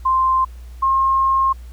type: tone pair in turn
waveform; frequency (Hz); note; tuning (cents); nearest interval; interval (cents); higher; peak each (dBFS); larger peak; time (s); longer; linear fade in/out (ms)
sine; 1046.5 / 1070.3; C6 / C6; 0 / +39; unison; 39; second; -13; neither; 0.05-0.45 / 0.82-1.53; second; 10
effects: added 60 Hz sine -33 dBFS peak until 1.72 s + pink hiss -52 dBFS RMS until 1.72 s